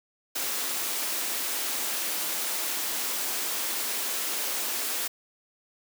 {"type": "high-pass noise", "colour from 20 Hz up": "white", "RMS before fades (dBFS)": -30, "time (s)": [0.35, 5.08], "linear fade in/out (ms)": 10, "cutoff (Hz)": 240, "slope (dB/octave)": 24, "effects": []}